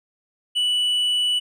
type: tone with tanh clipping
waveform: sine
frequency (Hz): 2960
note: F#7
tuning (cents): 0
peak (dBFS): -19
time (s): 0.55-1.4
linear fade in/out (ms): 20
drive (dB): 4
effects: none